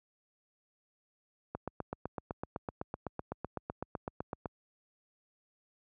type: click train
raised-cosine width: 1 ms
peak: -22 dBFS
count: 24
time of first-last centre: 1.55-4.458 s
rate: 7.91 Hz
effects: high-pass 60 Hz 12 dB/octave